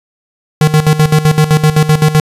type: tone with tremolo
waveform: square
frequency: 153.7 Hz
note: D#3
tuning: 21 cents flat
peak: -5 dBFS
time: 0.61-2.2 s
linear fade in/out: 2 ms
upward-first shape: square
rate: 7.8 Hz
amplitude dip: 75%
effects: resampled to 32000 Hz